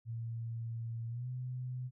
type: tone with pitch glide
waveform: sine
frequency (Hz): 115.1 to 126.24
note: A#2 to B2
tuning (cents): -22 to +38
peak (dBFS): -37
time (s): 0.05-1.91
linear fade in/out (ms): 50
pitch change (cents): +160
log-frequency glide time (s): 1.08-1.28
effects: none